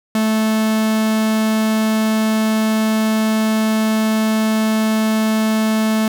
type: tone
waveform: 45% pulse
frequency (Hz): 218.7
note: A3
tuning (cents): -10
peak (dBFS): -14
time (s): 0.15-6.08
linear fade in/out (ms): 2
effects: none